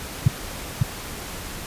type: tone with echo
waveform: sine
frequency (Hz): 126.5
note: B2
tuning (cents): +42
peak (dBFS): -9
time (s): 0.26-0.28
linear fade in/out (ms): 5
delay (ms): 550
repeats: 1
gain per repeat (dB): -3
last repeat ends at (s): 0.83
effects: pink hiss -34 dBFS RMS until 1.66 s + resampled to 32000 Hz